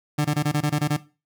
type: tone bursts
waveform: 30% pulse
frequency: 148.5 Hz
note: D3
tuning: 20 cents sharp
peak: -16 dBFS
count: 9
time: 0.18-0.969 s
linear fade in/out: 10 ms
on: 69 ms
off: 21 ms
effects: noise-tail reverb RT60 0.3 s tail -17 dB re dry